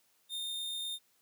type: tone with amplitude modulation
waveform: 45% pulse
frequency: 3642 Hz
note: A#7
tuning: 41 cents flat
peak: -35 dBFS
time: 0.29-0.99 s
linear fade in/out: 50 ms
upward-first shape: sine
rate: 68 Hz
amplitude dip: 25%
effects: white hiss -71 dBFS RMS until 1.21 s + high-pass 100 Hz 12 dB/octave